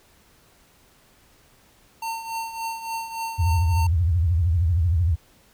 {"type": "tone with tremolo", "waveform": "square", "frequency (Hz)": 907, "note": "A#5", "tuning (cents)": -48, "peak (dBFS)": -26, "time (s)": [2.02, 3.87], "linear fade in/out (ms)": 5, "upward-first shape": "triangle", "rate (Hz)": 3.5, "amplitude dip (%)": 70}
{"type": "tone with vibrato", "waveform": "sine", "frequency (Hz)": 84.8, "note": "E2", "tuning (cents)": 50, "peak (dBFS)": -17, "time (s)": [3.38, 5.16], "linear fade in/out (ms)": 20, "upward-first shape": "triangle", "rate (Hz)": 13, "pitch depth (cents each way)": 220}
{"effects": ["pink hiss -57 dBFS RMS until 5.53 s"]}